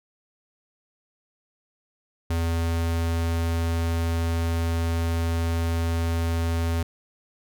square tone, 83.3 Hz, E2, 19 cents sharp, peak -23 dBFS, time 2.3-6.83 s, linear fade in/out 5 ms, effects none

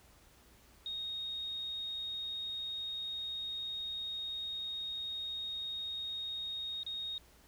sine tone with dropouts, 3729 Hz, A#7, in tune, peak -37 dBFS, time 0.86-7.18 s, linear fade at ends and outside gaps 1 ms, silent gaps 6.832-6.864 s, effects added 60 Hz sine -65 dBFS peak until 7.47 s + pink hiss -63 dBFS RMS until 7.47 s

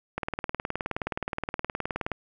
click train, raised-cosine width 0.5 ms, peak -14 dBFS, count 38, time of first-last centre 0.18-2.117 s, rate 19.1 Hz, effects none

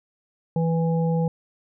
harmonic tone, 164.81 Hz, E3, in tune, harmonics 1 / 3 / 5, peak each -20 / -27 / -33 dBFS, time 0.56-1.28 s, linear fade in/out 2 ms, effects none

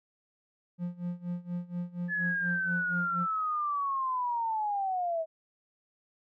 triangle tone with tremolo, 175.8 Hz, F3, 12 cents sharp, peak -28 dBFS, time 0.78-3.27 s, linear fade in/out 50 ms, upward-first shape sine, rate 4.2 Hz, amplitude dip 90%
sine linear sweep, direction down, 1726 to 633 Hz, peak -28 dBFS, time 2.08-5.26 s, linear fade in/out 50 ms
effects none

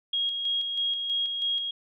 sine tone with tremolo, 3278 Hz, G#7, 23 cents flat, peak -24 dBFS, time 0.13-1.71 s, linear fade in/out 5 ms, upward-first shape square, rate 3.1 Hz, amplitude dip 40%, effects none

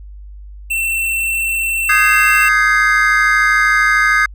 square tone, 2693 Hz, E7, 36 cents sharp, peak -16 dBFS, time 0.7-2.49 s, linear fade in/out 10 ms
triangle chord, Ab major seventh, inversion second, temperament equal with one note detuned, 1244.5 / 1548.2 / 1661.2 / 2093 Hz, Eb6 / G6 / Ab6 / C7, 0 / -22 / 0 / 0 cents, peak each -14 dBFS, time 1.89-4.26 s, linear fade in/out 5 ms
effects added 50 Hz sine -31 dBFS peak until 4.34 s

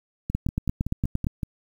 two click trains, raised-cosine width 5 ms, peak -11 / -15 dBFS, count 9 / 7, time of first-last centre 0.35-1.268 / 0.3-1.432 s, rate 8.71 / 5.3 Hz, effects 8-bit

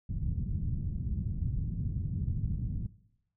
white low-pass noise, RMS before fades -33 dBFS, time 0.09-2.87 s, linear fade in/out 10 ms, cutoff 150 Hz, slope 24 dB/octave, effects noise-tail reverb RT60 0.8 s tail -18 dB re dry

